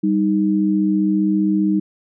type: tone pair together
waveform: sine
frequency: 196 / 311.1 Hz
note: G3 / D#4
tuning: 0 / 0 cents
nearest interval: minor sixth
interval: 800 cents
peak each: -17 dBFS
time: 0.03-1.8 s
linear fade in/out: 10 ms
effects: none